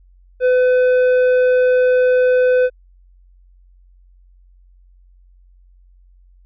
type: tone with tanh clipping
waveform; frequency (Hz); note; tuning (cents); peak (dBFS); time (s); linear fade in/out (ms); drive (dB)
triangle; 504; B4; +35; -12; 0.4-2.7; 50; 12
effects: added 45 Hz sine -46 dBFS peak until 6.45 s